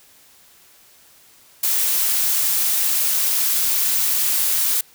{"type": "noise", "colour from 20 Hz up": "blue", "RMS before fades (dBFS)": -19, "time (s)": [1.63, 4.81], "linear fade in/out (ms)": 5, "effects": ["white hiss -51 dBFS RMS until 4.94 s"]}